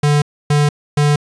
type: tone bursts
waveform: square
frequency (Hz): 146.83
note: D3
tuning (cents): 0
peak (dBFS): -11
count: 3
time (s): 0.03-1.16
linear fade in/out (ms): 5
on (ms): 190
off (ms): 280
effects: resampled to 22050 Hz + 8-bit